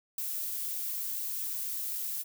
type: noise with ADSR envelope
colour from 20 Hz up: violet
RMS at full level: -30 dBFS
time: 0.18-2.24 s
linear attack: 4 ms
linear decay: 4 ms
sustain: -5 dB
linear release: 29 ms
effects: none